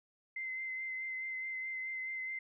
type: tone with vibrato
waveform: sine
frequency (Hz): 2067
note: C7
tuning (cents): -22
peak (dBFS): -37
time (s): 0.36-2.39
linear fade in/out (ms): 5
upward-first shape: sine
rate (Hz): 4.7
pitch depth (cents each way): 18
effects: none